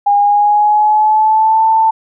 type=tone with pitch glide; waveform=sine; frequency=814 to 887.7 Hz; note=G#5 to A5; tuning=-35 to +15 cents; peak=-7 dBFS; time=0.06-1.91 s; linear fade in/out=10 ms; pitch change=+150 cents; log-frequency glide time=0.17-1.64 s; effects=none